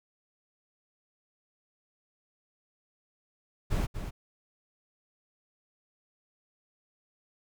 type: noise with echo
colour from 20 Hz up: brown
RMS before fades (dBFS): -28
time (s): 3.7-3.87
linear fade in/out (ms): 20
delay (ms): 240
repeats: 1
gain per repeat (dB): -8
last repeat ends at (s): 4.11
effects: none